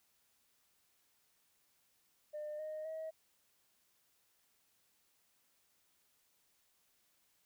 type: tone with pitch steps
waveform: sine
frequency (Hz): 602 / 619.3 / 637.1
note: D5 / D#5 / D#5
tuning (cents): +43 / -8 / +41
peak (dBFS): -39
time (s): 2.33-3.11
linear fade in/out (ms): 20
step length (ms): 260
effects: tanh soft clip ceiling -38 dBFS + white hiss -75 dBFS RMS until 7.45 s